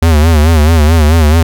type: tone with vibrato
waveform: square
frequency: 78.7 Hz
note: D#2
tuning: 20 cents sharp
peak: -5 dBFS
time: 0.02-1.43 s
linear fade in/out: 5 ms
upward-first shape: sine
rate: 4.6 Hz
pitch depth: 110 cents each way
effects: none